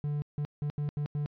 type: tone bursts at uneven times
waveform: triangle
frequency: 146.83 Hz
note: D3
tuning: in tune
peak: -27 dBFS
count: 6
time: 0.04-0.22 / 0.38-0.45 / 0.62-0.7 / 0.78-0.89 / 0.97-1.06 / 1.15-1.26 s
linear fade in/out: 0 ms
effects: resampled to 11025 Hz